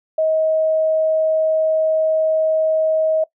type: tone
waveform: sine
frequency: 633 Hz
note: D#5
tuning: 30 cents sharp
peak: -14 dBFS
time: 0.18-3.24 s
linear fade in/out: 5 ms
effects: noise-tail reverb RT60 0.1 s tail -20 dB re dry